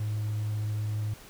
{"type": "tone", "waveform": "triangle", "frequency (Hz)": 106.4, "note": "G#2", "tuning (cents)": 42, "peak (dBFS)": -25, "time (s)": [0, 1.14], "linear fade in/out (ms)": 5, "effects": ["tanh soft clip ceiling -23 dBFS", "pink hiss -50 dBFS RMS until 1.29 s"]}